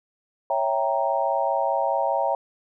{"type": "chord", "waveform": "sine", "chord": "C# diminished seventh", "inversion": "none", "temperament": "equal", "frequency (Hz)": [554.4, 659.3, 784, 932.3], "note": ["C#5", "E5", "G5", "Bb5"], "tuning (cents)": [0, 0, 0, 0], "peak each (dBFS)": -26, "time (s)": [0.5, 2.35], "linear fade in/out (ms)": 2, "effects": []}